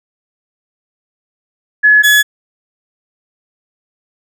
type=tone pair in turn; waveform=sine / 35% pulse; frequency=1700 / 1700 Hz; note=G#6 / G#6; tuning=+40 / +40 cents; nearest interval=unison; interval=0 cents; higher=neither; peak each=-4 dBFS; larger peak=neither; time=1.83-2.03 / 2.03-2.23 s; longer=neither; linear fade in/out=20 ms; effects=none